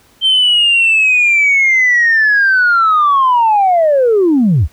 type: linear sweep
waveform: sine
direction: down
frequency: 3136 to 59.1 Hz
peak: -6 dBFS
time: 0.21-4.68 s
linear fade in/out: 50 ms
effects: tanh soft clip ceiling -4 dBFS + pink hiss -49 dBFS RMS until 4.72 s